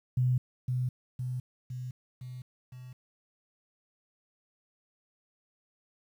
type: tone with echo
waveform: sine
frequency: 126 Hz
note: B2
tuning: 35 cents sharp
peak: -23 dBFS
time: 0.17-0.38 s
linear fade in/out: 5 ms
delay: 510 ms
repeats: 5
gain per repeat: -4 dB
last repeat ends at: 2.93 s
effects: 10-bit